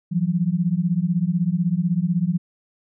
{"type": "beating tone pair", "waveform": "sine", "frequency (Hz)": [166.6, 182.6], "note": ["E3", "F#3"], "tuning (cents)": [19, -23], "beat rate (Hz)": 16, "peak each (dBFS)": -21, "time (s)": [0.11, 2.38], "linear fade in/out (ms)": 20, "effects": []}